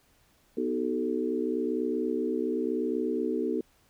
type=chord; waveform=sine; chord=B dominant seventh; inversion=none; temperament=equal with one note detuned; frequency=246.9 / 311.1 / 379.1 / 440 Hz; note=B3 / D#4 / F#4 / A4; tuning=0 / 0 / +42 / 0 cents; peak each=-32 dBFS; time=0.57-3.61 s; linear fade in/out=5 ms; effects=pink hiss -65 dBFS RMS until 3.89 s